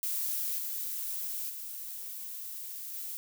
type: noise with level steps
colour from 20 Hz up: violet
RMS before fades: -33 / -36 / -41 / -39 dBFS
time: 0.03-3.17 s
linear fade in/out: 0 ms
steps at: 0.58 / 1.49 / 2.93 s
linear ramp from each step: 10 ms
effects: none